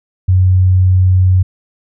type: tone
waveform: sine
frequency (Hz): 92.5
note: F#2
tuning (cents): 0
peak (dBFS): -6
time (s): 0.28-1.43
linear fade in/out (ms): 10
effects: none